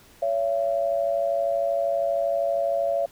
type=tone pair together; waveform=sine; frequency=562.3 / 675 Hz; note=C#5 / E5; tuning=+25 / +41 cents; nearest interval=minor third; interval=316 cents; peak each=-24 / -24 dBFS; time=0.22-3.06 s; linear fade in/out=5 ms; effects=pink hiss -53 dBFS RMS until 3.11 s